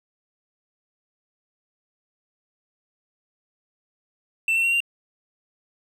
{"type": "tone with pitch steps", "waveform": "triangle", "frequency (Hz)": [2675, 2708, 2741, 2774], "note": ["E7", "E7", "F7", "F7"], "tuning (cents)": [25, 46, -33, -12], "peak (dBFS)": -17, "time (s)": [4.48, 4.804], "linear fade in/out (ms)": 2, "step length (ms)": 81, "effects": []}